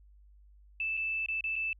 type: tone with dropouts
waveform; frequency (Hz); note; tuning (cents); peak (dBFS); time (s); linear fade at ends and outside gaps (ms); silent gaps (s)
sine; 2637; E7; 0; -30; 0.8-1.73; 2; 0.97-0.974 / 1.261-1.285 / 1.409-1.44 / 1.557-1.562
effects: added 50 Hz sine -55 dBFS peak until 1.79 s